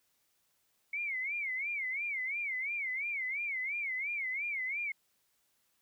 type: tone with vibrato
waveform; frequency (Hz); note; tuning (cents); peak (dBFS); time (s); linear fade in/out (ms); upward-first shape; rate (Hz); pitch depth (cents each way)
sine; 2200; C#7; -14; -33; 0.93-4.92; 5; sine; 2.9; 160
effects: white hiss -75 dBFS RMS until 5.81 s